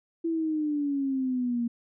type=exponential sweep; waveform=sine; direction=down; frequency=334.3 to 233.1 Hz; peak=-25 dBFS; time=0.24-1.68 s; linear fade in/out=10 ms; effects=none